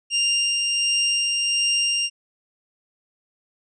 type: tone with tremolo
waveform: 25% pulse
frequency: 2794 Hz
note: F7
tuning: in tune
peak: -14 dBFS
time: 0.1-2.1 s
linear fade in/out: 50 ms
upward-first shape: sine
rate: 1.4 Hz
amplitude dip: 25%
effects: resampled to 24000 Hz